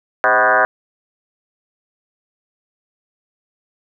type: tone with frequency modulation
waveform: sine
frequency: 1111 Hz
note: C#6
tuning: 4 cents sharp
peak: -10 dBFS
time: 0.24-0.65 s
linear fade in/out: 0 ms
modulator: 118 Hz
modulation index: 4.9
effects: none